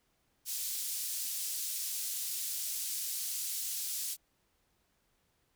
white band-pass noise, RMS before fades -37 dBFS, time 0.45-4.17 s, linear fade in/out 50 ms, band 4700 to 15000 Hz, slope 12 dB/octave, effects pink hiss -75 dBFS RMS until 5.55 s

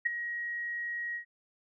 sine tone with ADSR envelope, 1895 Hz, A#6, 28 cents sharp, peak -22 dBFS, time 0.05-1.25 s, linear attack 13 ms, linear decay 13 ms, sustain -11 dB, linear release 98 ms, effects none

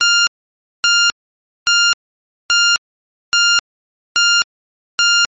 15% pulse tone bursts, 1400 Hz, F6, 4 cents sharp, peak -3 dBFS, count 7, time 0.01-5.25 s, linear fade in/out 0 ms, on 260 ms, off 570 ms, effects MP3 32 kbps

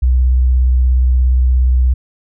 sine tone with vibrato, 63 Hz, B1, 35 cents sharp, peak -8 dBFS, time 0.02-1.94 s, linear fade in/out 10 ms, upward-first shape sine, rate 17 Hz, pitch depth 33 cents each way, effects none

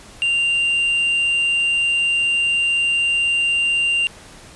triangle tone, 2782 Hz, F7, 7 cents flat, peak -14 dBFS, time 0.22-4.07 s, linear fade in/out 0 ms, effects pink hiss -42 dBFS RMS until 4.55 s + resampled to 24000 Hz

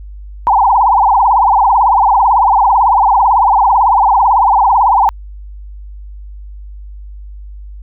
sine tone with vibrato, 880 Hz, A5, in tune, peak -6 dBFS, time 0.47-5.09 s, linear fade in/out 0 ms, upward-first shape triangle, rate 18 Hz, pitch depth 280 cents each way, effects added 50 Hz sine -27 dBFS peak until 7.82 s

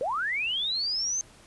sine linear sweep, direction up, 472.6 to 6370 Hz, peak -26 dBFS, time 0.01-1.21 s, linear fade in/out 0 ms, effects pink hiss -54 dBFS RMS until 1.46 s + resampled to 24000 Hz

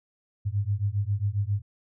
sine beating tone pair, 98.1 / 105.5 Hz, G2 / G#2, +2 / +28 cents, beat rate 7.4 Hz, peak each -27 dBFS, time 0.45-1.62 s, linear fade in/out 20 ms, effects none

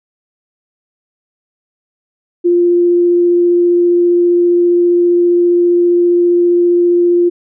sine tone with vibrato, 349.2 Hz, F4, in tune, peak -7 dBFS, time 2.44-7.3 s, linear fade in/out 20 ms, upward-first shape triangle, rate 15 Hz, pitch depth 8 cents each way, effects none

